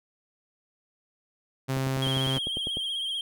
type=tone; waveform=sawtooth; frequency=133.1 Hz; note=C3; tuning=30 cents sharp; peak=-22 dBFS; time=1.68-2.39 s; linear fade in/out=20 ms
type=click train; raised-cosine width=2 ms; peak=-22 dBFS; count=11; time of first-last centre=1.77-2.771 s; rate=9.99 Hz
type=tone with vibrato; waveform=triangle; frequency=3210 Hz; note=G7; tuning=40 cents sharp; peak=-27 dBFS; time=2.02-3.21 s; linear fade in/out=2 ms; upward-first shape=sine; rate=16 Hz; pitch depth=52 cents each way
effects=none